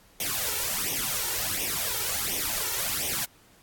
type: noise with flanger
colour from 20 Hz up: white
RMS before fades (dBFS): -29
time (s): 0.2-3.25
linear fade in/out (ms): 2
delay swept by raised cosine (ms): 0.33 to 2.23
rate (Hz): 1.4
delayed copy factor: +0.8
effects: pink hiss -58 dBFS RMS until 3.62 s + AAC 64 kbps